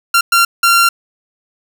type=tone bursts at uneven times; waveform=sawtooth; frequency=1378 Hz; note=F6; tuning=24 cents flat; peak=-4 dBFS; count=3; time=0.14-0.21 / 0.32-0.45 / 0.63-0.89 s; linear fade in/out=5 ms; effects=7-bit